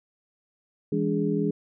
sine tone cluster, 165.1 / 205.1 / 289.4 / 415.8 Hz, E3 / G#3 / D4 / G#4, +3 / -21 / -25 / +2 cents, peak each -28 dBFS, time 0.92-1.51 s, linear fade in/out 5 ms, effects none

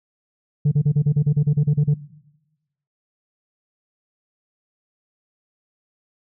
sine tone bursts, 146.83 Hz, D3, in tune, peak -11 dBFS, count 13, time 0.65-1.942 s, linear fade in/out 10 ms, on 68 ms, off 34 ms, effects noise-tail reverb RT60 1.0 s tail -20 dB re dry + tanh soft clip ceiling -12 dBFS

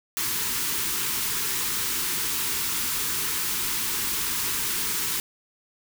white band-stop noise, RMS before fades -27 dBFS, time 0.17-5.2 s, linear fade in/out 0 ms, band 470 to 860 Hz, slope 96 dB/octave, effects none

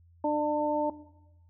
harmonic tone, 298.8 Hz, D4, 30 cents sharp, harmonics 1 / 2 / 3, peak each -29 / -29 / -29 dBFS, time 0.24-0.9 s, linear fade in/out 5 ms, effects noise-tail reverb RT60 0.9 s tail -17 dB re dry + added 85 Hz sine -56 dBFS peak until 1.49 s

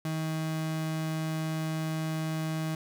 35% pulse tone, 158.6 Hz, D#3, 33 cents sharp, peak -28 dBFS, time 0.05-2.75 s, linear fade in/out 2 ms, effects none

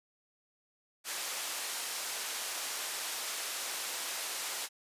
white band-pass noise, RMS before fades -38 dBFS, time 1.04-4.69 s, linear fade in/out 50 ms, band 490 to 9700 Hz, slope 12 dB/octave, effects resampled to 32000 Hz

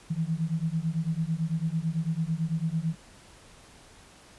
sine beating tone pair, 157.9 / 166.9 Hz, D#3 / E3, +26 / +22 cents, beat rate 9 Hz, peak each -29 dBFS, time 0.1-2.95 s, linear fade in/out 10 ms, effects pink hiss -53 dBFS RMS until 4.38 s + resampled to 24000 Hz

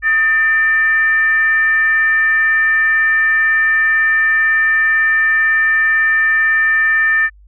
sine tone with frequency modulation, 1791 Hz, A6, 30 cents sharp, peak -10 dBFS, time 0.02-7.3 s, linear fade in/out 50 ms, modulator 539 Hz, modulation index 0.37, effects added 50 Hz sine -41 dBFS peak until 7.47 s

